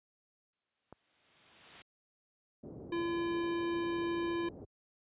white noise with exponential growth, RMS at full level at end -48 dBFS, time 0.53-1.82 s, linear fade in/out 2 ms, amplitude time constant 280 ms
click, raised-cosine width 1 ms, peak -35 dBFS, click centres 0.926 s
white low-pass noise, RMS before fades -48 dBFS, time 2.63-4.65 s, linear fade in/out 10 ms, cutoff 490 Hz, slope 24 dB/octave
square tone, 340 Hz, F4, 46 cents flat, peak -33 dBFS, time 2.92-4.49 s, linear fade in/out 5 ms
effects high-pass 60 Hz 12 dB/octave + resampled to 8000 Hz

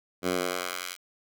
10% pulse tone with high-pass filter sweep, 90.2 Hz, F#2, 44 cents flat, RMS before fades -31 dBFS, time 0.22-0.97 s, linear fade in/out 50 ms, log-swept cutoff 190 to 2600 Hz, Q 0.72, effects none

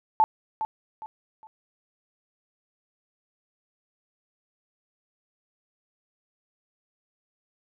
sine tone with echo, 876 Hz, A5, 8 cents flat, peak -15 dBFS, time 0.2-0.24 s, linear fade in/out 0 ms, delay 410 ms, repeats 3, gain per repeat -10 dB, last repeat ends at 1.47 s, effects none

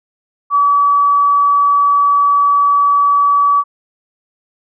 sine tone, 1144 Hz, D6, 46 cents flat, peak -8 dBFS, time 0.5-3.64 s, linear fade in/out 50 ms, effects none

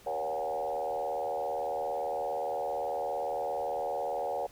sine tone with frequency modulation, 644 Hz, E5, 41 cents flat, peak -30 dBFS, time 0.06-4.47 s, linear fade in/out 10 ms, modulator 77.6 Hz, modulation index 2.4, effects pink hiss -57 dBFS RMS until 4.51 s

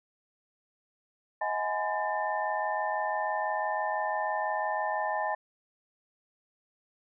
sine tone cluster, 632 / 751 / 837 / 1013 / 1789 Hz, D#5 / F#5 / G#5 / B5 / A6, +27 / +26 / +13 / +44 / +28 cents, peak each -34 / -38 / -31 / -36 / -36 dBFS, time 1.41-5.35 s, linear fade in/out 5 ms, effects none

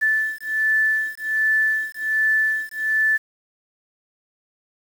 sine beating tone pair, 1751 / 1752.3 Hz, A6 / A6, -9 / -8 cents, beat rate 1.3 Hz, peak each -21 dBFS, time 0.01-3.18 s, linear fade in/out 20 ms, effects 7-bit

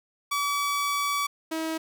sawtooth tone pair in turn, 1144 / 321 Hz, D6 / E4, -46 / -46 cents, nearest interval octave + minor seventh, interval 2200 cents, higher first, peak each -21 / -24 dBFS, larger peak first, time 0.31-1.27 / 1.51-1.78 s, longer first, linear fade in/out 10 ms, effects none

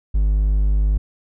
triangle tone, 50.9 Hz, G#1, 34 cents flat, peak -12 dBFS, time 0.14-0.98 s, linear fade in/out 10 ms, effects none

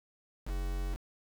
triangle tone with quantisation, 45.77 Hz, F#1, 18 cents flat, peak -30 dBFS, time 0.45-0.98 s, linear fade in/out 50 ms, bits 7, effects none

